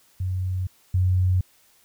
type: tone pair in turn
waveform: sine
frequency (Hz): 92.5 / 91.91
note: F#2 / F#2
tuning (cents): 0 / -11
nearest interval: unison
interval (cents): 11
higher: first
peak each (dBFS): -23 / -17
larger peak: second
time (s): 0.2-0.67 / 0.94-1.41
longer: neither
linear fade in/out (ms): 5
effects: white hiss -59 dBFS RMS until 1.84 s